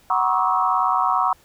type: tone cluster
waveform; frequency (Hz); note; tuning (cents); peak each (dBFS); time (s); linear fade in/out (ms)
sine; 747 / 958 / 1087 / 1165 / 1295; F#5 / A#5 / C#6 / D6 / E6; +16 / +47 / -34 / -14 / -31; -23 / -22 / -22 / -26 / -24; 0.1-1.33; 2
effects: pink hiss -55 dBFS RMS until 1.44 s